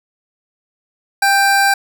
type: tone pair together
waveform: square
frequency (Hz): 793.6 / 1568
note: G5 / G6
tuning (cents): +21 / 0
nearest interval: octave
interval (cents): 1179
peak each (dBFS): -14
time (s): 1.22-1.74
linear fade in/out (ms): 5
effects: none